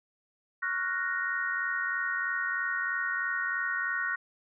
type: chord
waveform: sine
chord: Gb major seventh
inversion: second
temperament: equal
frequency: 1108.7 / 1396.9 / 1480 / 1864.7 Hz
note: Db6 / F6 / Gb6 / Bb6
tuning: 0 / 0 / 0 / 0 cents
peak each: -38 / -37 / -32 / -32 dBFS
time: 0.62-4.16 s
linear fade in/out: 10 ms
effects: none